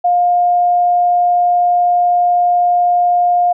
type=tone; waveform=sine; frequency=708 Hz; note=F5; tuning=23 cents sharp; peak=-9 dBFS; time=0.04-3.53 s; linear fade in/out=10 ms; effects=none